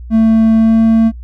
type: tone with pitch glide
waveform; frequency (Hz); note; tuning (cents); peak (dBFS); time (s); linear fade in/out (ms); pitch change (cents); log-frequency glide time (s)
triangle; 222.9 to 224.6; A3 to A3; +23 to +36; -4; 0.1-1.12; 50; +13; 0.59-0.73
effects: noise-tail reverb RT60 0.1 s tail -25 dB re dry + added 60 Hz sine -26 dBFS peak until 1.23 s